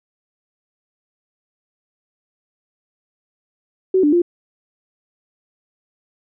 sine tone with pitch steps, 376 / 295 / 348 Hz, F#4 / D4 / F4, +28 / +8 / -6 cents, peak -11 dBFS, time 3.94-4.219 s, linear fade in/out 5 ms, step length 93 ms, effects none

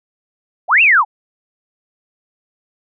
sine linear two-way sweep, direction up then down, 566 to 2794 to 752 Hz, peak -7 dBFS, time 0.68-1.05 s, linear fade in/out 50 ms, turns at 0.82 s, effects none

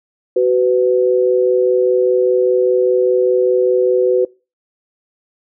sine tone pair together, 375 / 500 Hz, F#4 / B4, +23 / +21 cents, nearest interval perfect fourth, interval 498 cents, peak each -13 dBFS, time 0.36-4.25 s, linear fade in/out 5 ms, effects noise-tail reverb RT60 0.3 s tail -23 dB re dry

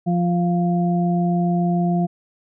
harmonic tone, 174.61 Hz, F3, in tune, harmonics 1 / 2 / 4, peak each -17 / -27 / -25 dBFS, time 0.06-2.07 s, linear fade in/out 20 ms, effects none

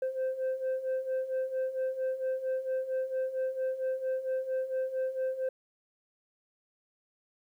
sine beating tone pair, 518 / 522.4 Hz, C5 / C5, -17 / -3 cents, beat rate 4.4 Hz, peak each -33 / -29 dBFS, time 0.02-5.49 s, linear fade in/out 5 ms, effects tanh soft clip ceiling -27 dBFS + 11-bit

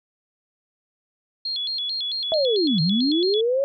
sine tone with vibrato, 3785 Hz, A#7, 26 cents sharp, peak -24 dBFS, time 1.45-3.41 s, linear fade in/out 5 ms, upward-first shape square, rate 4.5 Hz, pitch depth 190 cents each way
sine linear two-way sweep, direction down then up, 659.3 to 149.3 to 563 Hz, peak -18 dBFS, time 2.32-3.64 s, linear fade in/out 0 ms, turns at 2.81 s
effects none

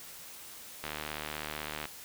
click train, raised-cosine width 0.3 ms, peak -20 dBFS, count 78, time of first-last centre 0.84-1.854 s, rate 75.9 Hz, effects white hiss -48 dBFS RMS until 2.04 s

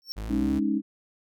square tone with exponential growth, 5440 Hz, F8, 46 cents flat, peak -28 dBFS, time 0.02-0.12 s, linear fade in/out 0 ms, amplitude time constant 21 ms
40% pulse linear sweep, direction up, 49.73 to 73.42 Hz, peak -31 dBFS, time 0.16-0.6 s, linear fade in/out 20 ms
sine chord, Ab suspended fourth, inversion none, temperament just, 207.7 / 276.9 / 311.5 Hz, Ab3 / Db4 / Eb4, 0 / -2 / +2 cents, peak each -27 dBFS, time 0.28-0.82 s, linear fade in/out 50 ms
effects none

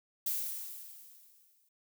violet noise with exponential decay, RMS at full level -32 dBFS, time 0.26-1.69 s, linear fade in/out 5 ms, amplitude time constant 310 ms, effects none

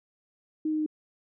sine tone with pitch steps, 311.1 / 309.1 / 307.2 Hz, D#4 / D#4 / D#4, 0 / -11 / -22 cents, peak -25 dBFS, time 0.65-0.863 s, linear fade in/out 5 ms, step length 71 ms, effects none

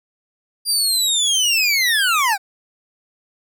25% pulse linear sweep, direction down, 4813 to 742 Hz, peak -11 dBFS, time 0.65-2.38 s, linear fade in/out 50 ms, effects none

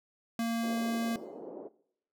square tone, 230.3 Hz, A#3, 21 cents flat, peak -30 dBFS, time 0.39-1.16 s, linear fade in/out 2 ms
pink band-pass noise, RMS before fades -44 dBFS, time 0.62-1.69 s, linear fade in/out 20 ms, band 300 to 600 Hz, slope 24 dB/octave
effects noise-tail reverb RT60 0.7 s tail -20 dB re dry

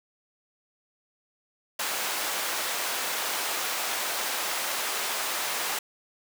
pink high-pass noise, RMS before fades -30 dBFS, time 1.79-5.79 s, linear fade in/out 5 ms, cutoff 710 Hz, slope 12 dB/octave, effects none

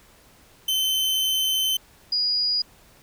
40% pulse / sine tone pair in turn, 3071 / 4896 Hz, G7 / D#8, -36 / -29 cents, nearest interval minor sixth, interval 807 cents, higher second, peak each -20 dBFS, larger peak neither, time 0.68-1.77 / 2.12-2.62 s, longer first, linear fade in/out 5 ms, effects pink hiss -54 dBFS RMS until 3.02 s

